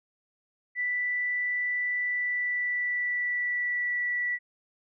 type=tone with pitch glide; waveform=sine; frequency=1975.5 to 1955.1 Hz; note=B6 to B6; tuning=0 to -18 cents; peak=-26 dBFS; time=0.75-4.39 s; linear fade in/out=50 ms; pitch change=-18 cents; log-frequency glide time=1.99-3.96 s; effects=none